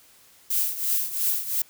violet noise with tremolo, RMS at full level -22 dBFS, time 0.5-1.62 s, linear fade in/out 5 ms, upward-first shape triangle, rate 2.9 Hz, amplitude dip 80%, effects white hiss -55 dBFS RMS until 1.69 s

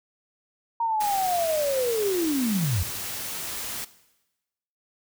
sine linear sweep, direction down, 936 to 77.78 Hz, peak -22 dBFS, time 0.8-2.83 s, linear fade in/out 5 ms
white noise, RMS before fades -33 dBFS, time 1-3.85 s, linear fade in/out 10 ms
effects noise-tail reverb RT60 1.0 s tail -17 dB re dry

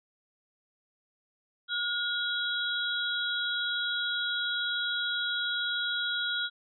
sine tone cluster, 1433 / 3344 / 3843 Hz, F6 / G#7 / B7, +44 / +11 / -48 cents, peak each -31 / -33 / -35 dBFS, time 1.68-6.5 s, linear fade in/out 50 ms, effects none

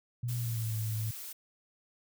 sine tone with pitch glide, 120.7 to 109.41 Hz, B2 to A2, -39 to -9 cents, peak -31 dBFS, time 0.23-1.11 s, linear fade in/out 5 ms, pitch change -170 cents, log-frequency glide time 0.37-0.72 s
blue noise, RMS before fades -43 dBFS, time 0.28-1.33 s, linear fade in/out 10 ms
effects none

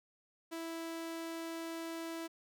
sawtooth tone, 329.6 Hz, E4, in tune, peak -36 dBFS, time 0.51-2.28 s, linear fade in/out 20 ms, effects none

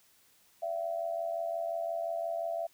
sine tone with amplitude modulation, 670 Hz, E5, 28 cents sharp, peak -28 dBFS, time 0.62-2.67 s, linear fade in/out 10 ms, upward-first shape sine, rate 85.7 Hz, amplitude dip 75%, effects white hiss -65 dBFS RMS until 2.73 s

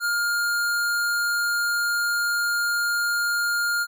square tone, 1411 Hz, F6, 17 cents sharp, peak -22 dBFS, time 0-3.87 s, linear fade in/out 50 ms, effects none

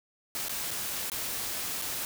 white noise with dropouts, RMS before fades -34 dBFS, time 0.35-2.05 s, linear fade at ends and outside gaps 0 ms, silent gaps 0.484-0.494 / 0.707-0.712 / 1.099-1.118 / 1.816-1.821 s, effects none

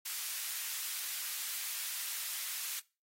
white high-pass noise, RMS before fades -39 dBFS, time 0.05-2.8 s, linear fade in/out 10 ms, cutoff 1600 Hz, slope 12 dB/octave, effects noise-tail reverb RT60 0.3 s tail -21 dB re dry + AAC 48 kbps

